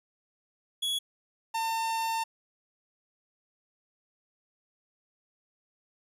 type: tone pair in turn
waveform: 45% pulse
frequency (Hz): 3363 / 902.7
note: G#7 / A5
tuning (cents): +21 / +44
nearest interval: octave + major seventh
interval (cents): 2277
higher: first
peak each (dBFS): -28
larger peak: neither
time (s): 0.82-0.99 / 1.54-2.24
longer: second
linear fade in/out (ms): 10
effects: resampled to 32000 Hz